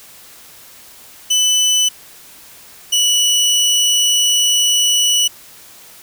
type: tone pair in turn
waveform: 25% pulse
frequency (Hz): 3000 / 2950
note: F#7 / F#7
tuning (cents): +23 / -6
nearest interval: unison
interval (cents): 29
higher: first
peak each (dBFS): -8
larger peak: neither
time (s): 1.3-1.89 / 2.92-5.28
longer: second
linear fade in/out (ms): 10
effects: white hiss -41 dBFS RMS until 6.02 s